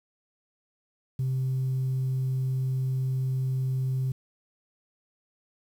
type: tone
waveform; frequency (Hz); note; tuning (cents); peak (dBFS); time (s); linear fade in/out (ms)
sine; 130.81; C3; 0; -23; 1.19-4.12; 5
effects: tanh soft clip ceiling -22 dBFS + 9-bit